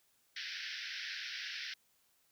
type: band-pass noise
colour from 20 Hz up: pink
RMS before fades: -43 dBFS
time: 0.36-1.74 s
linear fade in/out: 5 ms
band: 1500 to 5600 Hz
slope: 96 dB/octave
effects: white hiss -73 dBFS RMS until 2.31 s